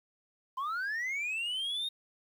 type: linear sweep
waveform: sine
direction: up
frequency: 1014 to 3729 Hz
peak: -29 dBFS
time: 0.57-1.89 s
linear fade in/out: 10 ms
effects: tanh soft clip ceiling -31 dBFS + 10-bit